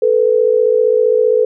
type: tone pair together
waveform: sine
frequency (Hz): 438.6 / 493.9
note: A4 / B4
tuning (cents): -6 / 0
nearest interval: major second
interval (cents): 206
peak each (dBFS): -12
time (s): 0.02-1.45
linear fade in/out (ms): 5
effects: none